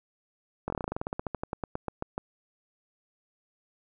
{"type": "slowing click train", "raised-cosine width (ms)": 1, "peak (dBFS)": -17, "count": 23, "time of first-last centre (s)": [0.68, 2.179], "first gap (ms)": 21, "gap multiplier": 1.1, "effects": []}